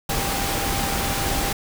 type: tone in noise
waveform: sine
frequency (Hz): 792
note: G5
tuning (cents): +18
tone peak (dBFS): -30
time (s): 0.09-1.53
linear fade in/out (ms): 5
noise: pink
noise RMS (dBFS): -24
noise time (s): 0.09-1.53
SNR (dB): -9
effects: none